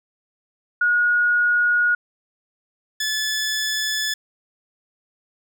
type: tone pair in turn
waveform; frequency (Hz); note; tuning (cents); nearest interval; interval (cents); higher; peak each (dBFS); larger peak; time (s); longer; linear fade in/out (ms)
sine / 15% pulse; 1446 / 1728.6; F#6 / A6; -40 / -31; minor third; 309; second; -15; neither; 0.81-1.95 / 3-4.14; neither; 5
effects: none